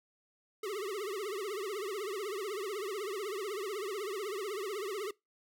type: tone with vibrato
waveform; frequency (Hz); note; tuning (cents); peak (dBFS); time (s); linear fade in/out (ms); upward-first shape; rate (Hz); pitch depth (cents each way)
square; 404.6; G#4; -45; -36; 0.63-5.11; 5; triangle; 16; 190
effects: noise-tail reverb RT60 0.2 s tail -23 dB re dry